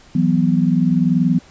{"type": "chord", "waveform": "sine", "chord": "E suspended second", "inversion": "none", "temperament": "just", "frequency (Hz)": [164.81, 185.42, 247.2], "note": ["E3", "F#3", "B3"], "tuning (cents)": [0, 4, 2], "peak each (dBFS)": -17, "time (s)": [0.15, 1.39], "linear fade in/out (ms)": 5, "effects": ["pink hiss -47 dBFS RMS until 1.5 s", "resampled to 16000 Hz"]}